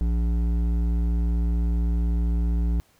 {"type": "tone with hard clipping", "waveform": "sine", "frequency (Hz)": 57.8, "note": "A#1", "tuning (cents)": -14, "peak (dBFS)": -22, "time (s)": [0.01, 2.8], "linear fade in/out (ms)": 0, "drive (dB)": 10, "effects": ["pink hiss -61 dBFS RMS until 2.99 s"]}